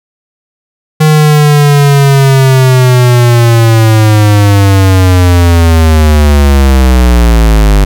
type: linear sweep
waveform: square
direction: down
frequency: 155.56 to 49 Hz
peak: -3 dBFS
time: 1-7.85 s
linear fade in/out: 10 ms
effects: none